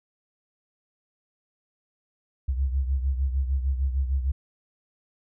sine beating tone pair, 65.9 / 72.5 Hz, C2 / D2, +13 / -22 cents, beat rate 6.6 Hz, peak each -23 / -30 dBFS, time 2.48-4.32 s, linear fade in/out 10 ms, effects none

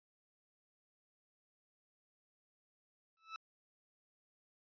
sawtooth tone with exponential growth, 1311 Hz, E6, 10 cents flat, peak -36 dBFS, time 3.17-3.36 s, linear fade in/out 1 ms, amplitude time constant 40 ms, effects resampled to 11025 Hz

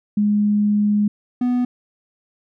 sine / triangle tone pair in turn, 207.7 / 247 Hz, G#3 / B3, 0 / 0 cents, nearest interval minor third, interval 300 cents, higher second, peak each -14 dBFS, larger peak neither, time 0.17-1.08 / 1.41-1.65 s, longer first, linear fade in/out 5 ms, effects none

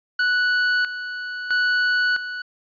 45% pulse tone with tremolo, 1480 Hz, F#6, in tune, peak -17 dBFS, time 0.19-2.42 s, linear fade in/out 5 ms, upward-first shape square, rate 0.76 Hz, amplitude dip 70%, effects resampled to 11025 Hz

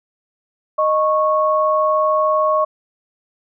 sine tone pair together, 619 / 1101.7 Hz, D#5 / C#6, -9 / -11 cents, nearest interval minor seventh, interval 998 cents, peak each -16 dBFS, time 0.78-2.65 s, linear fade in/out 10 ms, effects none

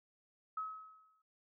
sine tone with exponential decay, 1282 Hz, E6, 49 cents flat, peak -35 dBFS, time 0.57-1.22 s, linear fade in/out 5 ms, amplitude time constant 140 ms, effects none

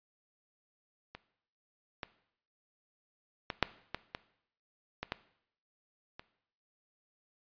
clicks, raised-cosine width 0.3 ms, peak -28 / -21 / -18 / -8 / -18 / -21 / -20 / -17 / -28 dBFS, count 9, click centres 1.15 / 2.032 / 3.502 / 3.627 / 3.946 / 4.149 / 5.03 / 5.121 / 6.195 s, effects noise-tail reverb RT60 0.7 s tail -17 dB re dry + resampled to 11025 Hz

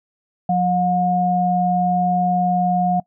sine tone pair together, 180 / 719.1 Hz, F#3 / F#5, -47 / -50 cents, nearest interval 2 octaves, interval 2397 cents, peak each -19 / -17 dBFS, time 0.49-3 s, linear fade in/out 5 ms, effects noise-tail reverb RT60 0.1 s tail -22 dB re dry

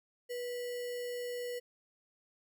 sine tone with sample-and-hold, 487.7 Hz, B4, 22 cents flat, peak -36 dBFS, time 0.29-1.6 s, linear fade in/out 20 ms, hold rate 2450 Hz, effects none

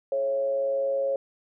sine tone with frequency modulation, 547 Hz, C#5, 23 cents flat, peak -23 dBFS, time 0.12-1.16 s, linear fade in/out 2 ms, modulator 122 Hz, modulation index 0.39, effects none

